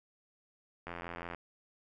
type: click train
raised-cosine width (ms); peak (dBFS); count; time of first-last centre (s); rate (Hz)
0.5; -26; 42; 0.87-1.347; 85.9
effects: none